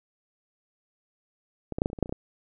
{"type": "clicks", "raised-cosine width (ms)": 2, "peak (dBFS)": [-19, -16, -9, -11, -29, -20, -25, -8, -25, -22, -16], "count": 11, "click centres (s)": [1.723, 1.785, 1.819, 1.859, 1.901, 1.931, 1.988, 2.027, 2.059, 2.094, 2.125], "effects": []}